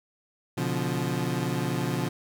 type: chord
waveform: 25% pulse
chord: B diminished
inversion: none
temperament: equal with one note detuned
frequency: 123.47 / 143.23 / 174.61 Hz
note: B2 / D3 / F3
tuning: 0 / -43 / 0 cents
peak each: -27 dBFS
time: 0.57-2.09 s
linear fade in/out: 10 ms
effects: none